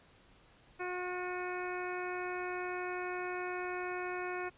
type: harmonic tone with a mistuned harmonic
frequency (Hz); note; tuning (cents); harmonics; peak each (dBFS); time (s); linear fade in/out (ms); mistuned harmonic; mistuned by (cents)
361.2; F#4; -42; 1 / 2 / 3 / 4 / 5 / 6 / 7; -39 / -43 / -45 / -44 / -47 / -48 / -48; 0.79-4.5; 20; 6; +31
effects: pink hiss -63 dBFS RMS until 4.57 s + resampled to 8000 Hz